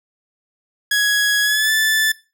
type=tone with pitch glide; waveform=sawtooth; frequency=1669 to 1753 Hz; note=G#6 to A6; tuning=+8 to -7 cents; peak=-11 dBFS; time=0.91-2.12 s; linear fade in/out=5 ms; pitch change=+85 cents; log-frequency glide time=1.42-1.71 s; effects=noise-tail reverb RT60 0.3 s tail -19 dB re dry